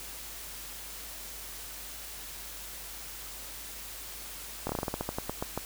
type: slowing click train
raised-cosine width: 1 ms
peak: -17 dBFS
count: 14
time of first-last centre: 4.67-5.576 s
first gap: 23 ms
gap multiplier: 1.17
effects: added 50 Hz sine -51 dBFS peak until 5.65 s + white hiss -43 dBFS RMS until 5.65 s